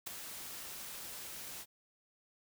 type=noise with ADSR envelope; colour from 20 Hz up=white; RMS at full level=-38 dBFS; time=0.06-1.66 s; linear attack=13 ms; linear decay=7 ms; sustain=-8 dB; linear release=54 ms; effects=none